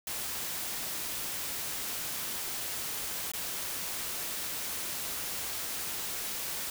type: noise with dropouts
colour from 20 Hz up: white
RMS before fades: -36 dBFS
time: 0.07-6.7 s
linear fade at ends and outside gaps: 2 ms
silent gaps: 3.318-3.335 s
effects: none